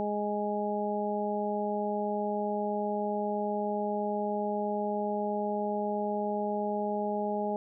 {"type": "harmonic tone", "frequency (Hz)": 207.7, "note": "G#3", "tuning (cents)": 0, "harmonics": [1, 2, 3, 4], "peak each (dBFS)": [-34, -34, -34, -34], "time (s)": [0, 7.56], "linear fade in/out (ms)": 0, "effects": []}